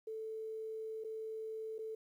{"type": "tone with dropouts", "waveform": "sine", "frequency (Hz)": 440.5, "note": "A4", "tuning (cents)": 2, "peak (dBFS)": -40, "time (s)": [0.07, 1.95], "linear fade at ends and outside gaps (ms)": 5, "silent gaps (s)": [[1.039, 1.045], [1.783, 1.789]], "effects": ["12-bit"]}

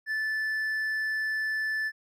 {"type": "tone with hard clipping", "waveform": "sine", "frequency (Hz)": 1750, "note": "A6", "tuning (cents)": -10, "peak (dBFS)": -28, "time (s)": [0.06, 1.92], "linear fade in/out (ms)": 50, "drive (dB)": 3, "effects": []}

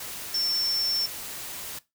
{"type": "tone in noise", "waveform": "sine", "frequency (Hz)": 5410, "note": "E8", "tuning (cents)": 44, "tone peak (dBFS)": -24, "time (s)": [0.34, 1.06], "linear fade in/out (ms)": 5, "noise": "white", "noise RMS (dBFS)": -37, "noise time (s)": [0, 1.79], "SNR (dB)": 10, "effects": ["noise-tail reverb RT60 0.2 s tail -18 dB re dry"]}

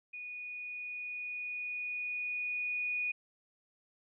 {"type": "tone with level ramp", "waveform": "sine", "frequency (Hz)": 2465, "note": "D#7", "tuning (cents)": -17, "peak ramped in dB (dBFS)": [-41, -31], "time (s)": [0.13, 3.12], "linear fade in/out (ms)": 10, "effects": []}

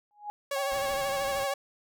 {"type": "tone with exponential growth", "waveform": "sine", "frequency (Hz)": 830.6, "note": "G#5", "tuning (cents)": 0, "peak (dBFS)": -30, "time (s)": [0.11, 0.3], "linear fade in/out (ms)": 0, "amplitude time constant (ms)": 40}
{"type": "tone with vibrato", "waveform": "sawtooth", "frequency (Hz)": 554.4, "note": "C#5", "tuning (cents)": 0, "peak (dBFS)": -25, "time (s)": [0.51, 1.54], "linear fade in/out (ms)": 5, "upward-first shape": "sine", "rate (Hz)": 13, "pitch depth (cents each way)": 36}
{"type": "tone with pitch glide", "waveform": "sine", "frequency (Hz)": [783, 787.5], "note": ["G5", "G5"], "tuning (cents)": [-2, 8], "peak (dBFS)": -34, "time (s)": [0.56, 1.54], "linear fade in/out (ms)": 5, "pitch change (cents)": 10, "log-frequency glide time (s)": [0.78, 1]}
{"type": "noise", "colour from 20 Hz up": "pink", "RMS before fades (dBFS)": -44, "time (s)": [0.71, 1.45], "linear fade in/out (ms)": 10}
{"effects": []}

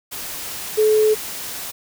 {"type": "tone in noise", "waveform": "sine", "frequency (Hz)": 430.9, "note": "A4", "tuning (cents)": -36, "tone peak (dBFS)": -12, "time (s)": [0.77, 1.15], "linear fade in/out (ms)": 20, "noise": "white", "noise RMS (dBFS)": -30, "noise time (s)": [0.11, 1.72], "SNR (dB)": 15, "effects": []}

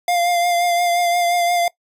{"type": "tone with vibrato", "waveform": "square", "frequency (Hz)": 698.5, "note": "F5", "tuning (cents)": 0, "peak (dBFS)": -16, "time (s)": [0.08, 1.68], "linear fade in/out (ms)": 2, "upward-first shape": "triangle", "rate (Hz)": 5.7, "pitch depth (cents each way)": 29, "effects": ["noise-tail reverb RT60 0.1 s tail -20 dB re dry", "resampled to 32000 Hz"]}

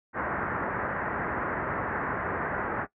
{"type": "low-pass noise", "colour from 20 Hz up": "white", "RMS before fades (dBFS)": -31, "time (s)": [0.13, 2.87], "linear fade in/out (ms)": 50, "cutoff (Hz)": 1800, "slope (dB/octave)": 48, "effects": ["noise-tail reverb RT60 0.1 s tail -18 dB re dry", "high-pass 60 Hz 12 dB/octave"]}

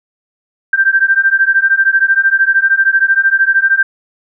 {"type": "beating tone pair", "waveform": "sine", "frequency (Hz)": [1568, 1581], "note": ["G6", "G6"], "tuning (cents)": [0, 14], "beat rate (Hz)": 13, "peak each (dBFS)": -11, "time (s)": [0.73, 3.83], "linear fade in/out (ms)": 5, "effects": []}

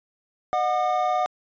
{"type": "tone cluster", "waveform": "triangle", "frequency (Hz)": [612, 731, 1208], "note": ["D#5", "F#5", "D6"], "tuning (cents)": [-29, -21, 48], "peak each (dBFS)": [-26, -20, -26], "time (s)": [0.53, 1.26], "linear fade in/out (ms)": 0, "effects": ["resampled to 16000 Hz"]}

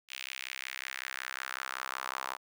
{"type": "tone with high-pass filter sweep", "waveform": "sawtooth", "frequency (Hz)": 65.41, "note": "C2", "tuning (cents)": 0, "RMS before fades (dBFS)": -40, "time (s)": [0.08, 2.38], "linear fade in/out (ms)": 50, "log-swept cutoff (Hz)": [2700, 1000], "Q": 2.4, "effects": []}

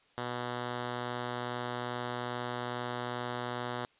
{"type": "tone", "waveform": "5% pulse", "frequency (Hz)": 122.4, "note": "B2", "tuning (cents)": -15, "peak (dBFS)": -23, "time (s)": [0.18, 3.85], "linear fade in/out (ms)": 0, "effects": ["white hiss -66 dBFS RMS until 3.99 s", "resampled to 8000 Hz"]}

